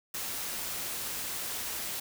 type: noise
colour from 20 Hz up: white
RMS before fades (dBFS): -36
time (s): 0.14-2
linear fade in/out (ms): 5
effects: none